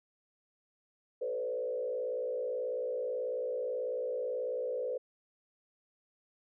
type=tone with frequency modulation; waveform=sine; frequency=504 Hz; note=B4; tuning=35 cents sharp; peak=-32 dBFS; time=1.21-4.98 s; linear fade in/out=10 ms; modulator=58.3 Hz; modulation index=1; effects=none

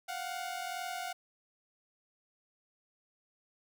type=tone pair together; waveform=sawtooth; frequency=703.9 / 746 Hz; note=F5 / F#5; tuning=+13 / +14 cents; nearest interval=minor second; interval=101 cents; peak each=-36 / -36 dBFS; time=0.08-1.13 s; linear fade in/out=10 ms; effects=none

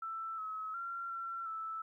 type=tone with pitch steps; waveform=sine; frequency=1328 / 1285 / 1372 / 1356 / 1316 Hz; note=E6 / E6 / F6 / E6 / E6; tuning=+12 / -45 / -31 / +49 / -3 cents; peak=-38 dBFS; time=0.02-1.82 s; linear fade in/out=5 ms; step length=360 ms; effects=13-bit

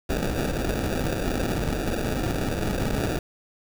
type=noise with sample-and-hold; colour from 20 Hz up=pink; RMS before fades=-26 dBFS; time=0.09-3.19 s; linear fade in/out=5 ms; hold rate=1050 Hz; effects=none

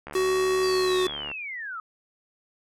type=click train; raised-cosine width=0.5 ms; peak=-22 dBFS; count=92; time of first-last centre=0.07-1.315 s; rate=73.1 Hz
type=noise with exponential decay; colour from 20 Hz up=blue; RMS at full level=-42 dBFS; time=0.13-0.64 s; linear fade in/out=2 ms; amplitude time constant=110 ms
type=tone with pitch glide; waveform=square; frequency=374.7 to 369.5 Hz; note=F#4 to F#4; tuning=+22 to -2 cents; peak=-22 dBFS; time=0.15-1.07 s; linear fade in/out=2 ms; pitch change=-24 cents; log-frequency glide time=0.63-0.91 s
type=linear sweep; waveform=sine; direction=down; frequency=4780 to 1245 Hz; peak=-32 dBFS; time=0.63-1.8 s; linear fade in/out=2 ms
effects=low-pass 11000 Hz 12 dB/octave

